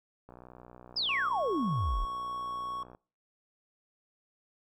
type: click train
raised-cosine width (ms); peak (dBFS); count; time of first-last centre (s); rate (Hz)
1; -36; 164; 0.29-2.949; 61.3
type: exponential sweep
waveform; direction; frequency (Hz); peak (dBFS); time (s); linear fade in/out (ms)
sine; down; 5310 to 33.36; -28; 0.96-2.05; 10
type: tone with pitch glide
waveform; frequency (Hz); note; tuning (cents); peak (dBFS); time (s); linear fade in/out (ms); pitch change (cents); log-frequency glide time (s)
triangle; 1101 to 1108.7; C#6 to C#6; -12 to 0; -32; 1.09-2.83; 2; +12; 1.46-2.19
effects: noise-tail reverb RT60 0.4 s tail -24 dB re dry